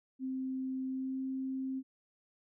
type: tone with pitch glide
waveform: sine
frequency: 261.6 to 264 Hz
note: C4 to C4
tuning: 0 to +16 cents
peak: -34 dBFS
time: 0.19-1.83 s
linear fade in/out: 50 ms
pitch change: +16 cents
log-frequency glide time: 0.87-1.2 s
effects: none